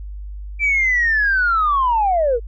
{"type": "linear sweep", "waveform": "sine", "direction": "down", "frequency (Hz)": [2349, 440], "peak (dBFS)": -13, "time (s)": [0.59, 2.4], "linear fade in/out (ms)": 50, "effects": ["tanh soft clip ceiling -9 dBFS", "added 50 Hz sine -28 dBFS peak until 2.47 s"]}